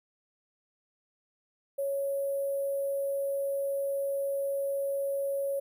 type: tone with sample-and-hold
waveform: sine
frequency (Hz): 554.4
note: C#5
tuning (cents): 0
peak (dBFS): -28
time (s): 1.78-5.6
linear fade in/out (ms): 10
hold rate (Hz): 11025
effects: none